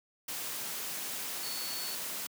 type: tone in noise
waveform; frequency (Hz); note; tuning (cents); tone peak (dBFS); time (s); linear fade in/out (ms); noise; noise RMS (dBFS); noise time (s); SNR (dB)
sine; 4435; C#8; 0; -40; 1.43-1.95; 5; white; -38; 0.28-2.27; -5
effects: high-pass 150 Hz 12 dB/octave